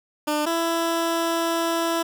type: tone pair in turn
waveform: 15% pulse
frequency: 299.7 / 333.1 Hz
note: D4 / E4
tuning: +35 / +18 cents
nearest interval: major second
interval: 183 cents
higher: second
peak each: -15 dBFS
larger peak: neither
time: 0.27-0.46 / 0.46-2.03 s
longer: second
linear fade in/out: 10 ms
effects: none